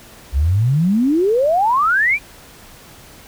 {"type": "exponential sweep", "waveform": "sine", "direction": "up", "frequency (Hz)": [62.3, 2453], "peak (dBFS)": -12, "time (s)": [0.32, 2.19], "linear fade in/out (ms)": 50, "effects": ["pink hiss -42 dBFS RMS until 3.27 s"]}